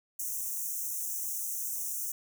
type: high-pass noise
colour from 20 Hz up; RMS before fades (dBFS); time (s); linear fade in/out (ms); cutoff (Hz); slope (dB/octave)
white; -35; 0.19-2.12; 5; 5800; 96
effects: none